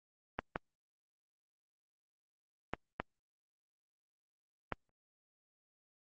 clicks, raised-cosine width 0.5 ms, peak -19 dBFS, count 5, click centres 0.39 / 0.559 / 2.736 / 3 / 4.723 s, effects Opus 24 kbps

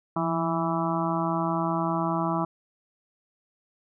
harmonic tone with a mistuned harmonic, 164.81 Hz, E3, in tune, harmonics 1 / 2 / 4 / 5 / 6 / 7 / 8, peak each -29 / -30 / -32 / -33 / -32 / -32 / -36 dBFS, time 0.16-2.45 s, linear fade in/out 5 ms, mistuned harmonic 1, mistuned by +55 cents, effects none

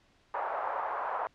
white band-pass noise, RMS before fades -34 dBFS, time 0.34-1.27 s, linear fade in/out 0 ms, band 630 to 1100 Hz, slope 24 dB/octave, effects pink hiss -66 dBFS RMS until 1.34 s + low-pass 5000 Hz 12 dB/octave

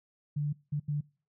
sine tone bursts at uneven times, 146.83 Hz, D3, in tune, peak -28 dBFS, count 3, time 0.36-0.53 / 0.72-0.8 / 0.88-1.01 s, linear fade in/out 10 ms, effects noise-tail reverb RT60 0.4 s tail -24 dB re dry

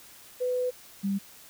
sine tone pair in turn, 499.7 / 197.51 Hz, B4 / G3, +20 / +13 cents, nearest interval octave + major third, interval 1607 cents, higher first, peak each -25 dBFS, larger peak neither, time 0.4-0.71 / 1.03-1.19 s, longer first, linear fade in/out 20 ms, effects white hiss -51 dBFS RMS until 1.49 s

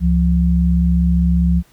sine tone pair together, 69.01 / 173.9 Hz, C#2 / F3, -7 / -7 cents, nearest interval octave + major third, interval 1600 cents, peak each -14 dBFS, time 0-1.63 s, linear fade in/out 50 ms, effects pink hiss -53 dBFS RMS until 1.72 s

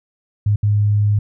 sine tone bursts at uneven times, 103.83 Hz, G#2, in tune, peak -12 dBFS, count 2, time 0.46-0.56 / 0.63-1.19 s, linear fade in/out 5 ms, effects none

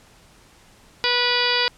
harmonic tone with a mistuned harmonic, 488.7 Hz, B4, 18 cents flat, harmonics 1 / 2 / 3 / 4 / 5 / 6 / 7 / 8 / 9 / 10, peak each -27 / -27 / -27 / -27 / -27 / -27 / -27 / -27 / -27 / -27 dBFS, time 1.04-1.68 s, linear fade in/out 0 ms, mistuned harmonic 9, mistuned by +62 cents, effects pink hiss -52 dBFS RMS until 1.77 s + low-pass 10000 Hz 12 dB/octave

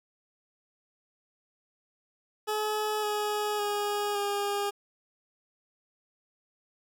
20% pulse tone with pitch steps, 426.2 / 419.4 / 412.6 / 406 Hz, G#4 / G#4 / G#4 / G#4, +45 / +17 / -11 / -39 cents, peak -23 dBFS, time 2.47-4.71 s, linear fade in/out 20 ms, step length 560 ms, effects 10-bit

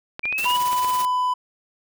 clicks, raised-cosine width 0.3 ms, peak -15 dBFS, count 6, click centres 0.194 / 0.255 / 0.326 / 0.444 / 0.73 / 0.847 s
sine exponential sweep, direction up, 2346 to 2959 Hz, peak -22 dBFS, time 0.23-0.57 s, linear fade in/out 10 ms
white noise with tremolo, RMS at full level -30 dBFS, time 0.38-1.05 s, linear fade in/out 0 ms, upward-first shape sine, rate 18 Hz, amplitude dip 50%
triangle tone with pitch glide, 987.8 to 999.9 Hz, B5 to B5, 0 to +21 cents, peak -17 dBFS, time 0.45-1.34 s, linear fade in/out 10 ms, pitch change +21 cents, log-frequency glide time 0.61-0.87 s
effects none

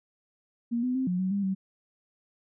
sine tone with pitch steps, 235.6 / 251.4 / 261.4 / 180.2 / 187.3 / 200.3 / 191.2 Hz, A#3 / B3 / C4 / F#3 / F#3 / G3 / G3, +19 / +31 / -1 / -45 / +21 / +38 / -43 cents, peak -25 dBFS, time 0.71-1.55 s, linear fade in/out 20 ms, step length 120 ms, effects none

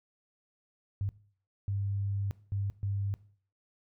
sine tone bursts at uneven times, 99.6 Hz, G2, 28 cents sharp, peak -29 dBFS, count 4, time 1.01-1.09 / 1.68-2.31 / 2.52-2.7 / 2.83-3.14 s, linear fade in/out 0 ms, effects noise-tail reverb RT60 0.5 s tail -19 dB re dry

